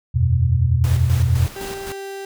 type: chord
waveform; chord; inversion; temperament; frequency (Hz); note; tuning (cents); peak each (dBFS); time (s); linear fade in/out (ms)
sine; E suspended second; none; equal; 82.41 / 92.5 / 123.47; E2 / F#2 / B2; 0 / 0 / 0; -18 / -20 / -17; 0.14-1.47; 20
type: noise with tremolo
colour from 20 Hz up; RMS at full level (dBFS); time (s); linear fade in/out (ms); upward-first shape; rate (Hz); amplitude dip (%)
pink; -32; 0.84-1.92; 0; square; 3.9; 50
type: tone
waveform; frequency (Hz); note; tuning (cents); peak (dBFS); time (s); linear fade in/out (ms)
35% pulse; 392; G4; 0; -27; 1.56-2.25; 2
effects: none